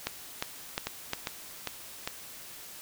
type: two click trains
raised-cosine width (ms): 0.2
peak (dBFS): -14 / -12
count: 4 / 4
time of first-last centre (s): 0.87-2.075 / 0.07-1.134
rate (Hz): 2.49 / 2.82
effects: white hiss -46 dBFS RMS until 2.81 s